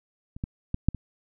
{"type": "clicks", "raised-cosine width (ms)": 5, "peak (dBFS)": [-27, -17, -14, -7, -23], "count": 5, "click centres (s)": [0.365, 0.439, 0.744, 0.886, 0.947], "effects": []}